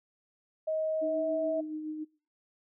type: tone with pitch glide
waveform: sine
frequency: 630 to 642.5 Hz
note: D#5 to E5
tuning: +21 to -45 cents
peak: -28 dBFS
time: 0.67-1.61 s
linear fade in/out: 10 ms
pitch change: +34 cents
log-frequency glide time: 0.93-1.25 s
type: tone with tremolo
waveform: sine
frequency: 308.6 Hz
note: D#4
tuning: 14 cents flat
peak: -33 dBFS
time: 1.01-2.05 s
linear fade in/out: 20 ms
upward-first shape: sine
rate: 7.1 Hz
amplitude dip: 40%
effects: noise-tail reverb RT60 0.4 s tail -24 dB re dry